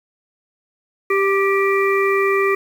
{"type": "harmonic tone with a mistuned harmonic", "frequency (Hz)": 392.9, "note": "G4", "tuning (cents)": 4, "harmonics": [1, 3, 5, 6], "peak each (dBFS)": [-16, -21, -23, -24], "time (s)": [1.1, 2.55], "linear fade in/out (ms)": 5, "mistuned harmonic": 5, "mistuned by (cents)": -20, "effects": ["7-bit"]}